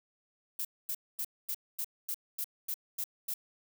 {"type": "noise bursts", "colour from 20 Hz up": "violet", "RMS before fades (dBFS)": -35, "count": 10, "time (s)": [0.59, 3.34], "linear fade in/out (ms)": 5, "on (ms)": 59, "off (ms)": 240, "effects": []}